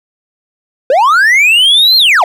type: linear two-way sweep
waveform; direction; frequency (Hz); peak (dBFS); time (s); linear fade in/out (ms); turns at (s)
triangle; up then down; 484.9 to 4262 to 607; -3; 0.9-2.24; 2; 1.97
effects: none